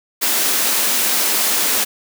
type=high-pass noise; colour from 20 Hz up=white; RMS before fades=-17 dBFS; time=0.21-1.85 s; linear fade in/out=20 ms; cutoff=190 Hz; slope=96 dB/octave; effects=none